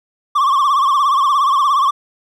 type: tone with vibrato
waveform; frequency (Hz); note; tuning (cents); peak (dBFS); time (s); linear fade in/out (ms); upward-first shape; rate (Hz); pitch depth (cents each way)
triangle; 1117; C#6; +13; -9; 0.35-1.91; 10; triangle; 17; 130
effects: none